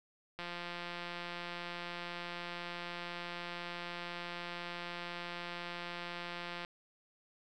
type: click train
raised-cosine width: 0.3 ms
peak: -26 dBFS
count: 1090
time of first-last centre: 0.39-6.649 s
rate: 174 Hz
effects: none